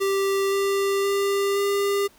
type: tone with pitch steps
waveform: square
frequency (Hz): 392 / 395 / 397.9 / 400.9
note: G4 / G4 / G4 / G4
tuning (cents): 0 / +13 / +26 / +39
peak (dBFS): -21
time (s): 0-2.08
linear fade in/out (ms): 20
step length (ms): 520
effects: pink hiss -55 dBFS RMS until 2.18 s